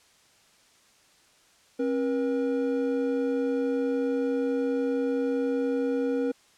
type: tone pair together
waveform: triangle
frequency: 269.4 / 480 Hz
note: C#4 / B4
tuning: -49 / -49 cents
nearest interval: minor seventh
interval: 1000 cents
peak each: -25 dBFS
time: 1.79-6.32 s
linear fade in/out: 10 ms
effects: white hiss -60 dBFS RMS until 6.57 s + low-pass 8000 Hz 12 dB/octave